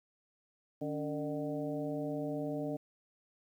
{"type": "harmonic tone with a mistuned harmonic", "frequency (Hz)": 150.9, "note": "D3", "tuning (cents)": 47, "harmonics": [1, 2, 3, 4, 5], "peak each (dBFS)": [-42, -37, -42, -40, -48], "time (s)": [0.81, 2.77], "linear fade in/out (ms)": 10, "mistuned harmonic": 2, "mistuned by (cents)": -96, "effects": ["11-bit"]}